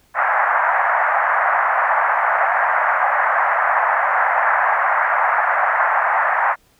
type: band-pass noise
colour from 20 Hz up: pink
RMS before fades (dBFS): -17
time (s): 0.14-6.56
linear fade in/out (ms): 50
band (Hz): 670 to 1900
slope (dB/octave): 48
effects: pink hiss -57 dBFS RMS until 6.79 s